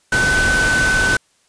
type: tone in noise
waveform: sine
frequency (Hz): 1513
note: F#6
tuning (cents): +38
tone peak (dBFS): -14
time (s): 0.12-1.17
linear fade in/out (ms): 5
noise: pink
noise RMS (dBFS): -20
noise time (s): 0.12-1.17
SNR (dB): +3
effects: white hiss -59 dBFS RMS until 1.48 s + resampled to 22050 Hz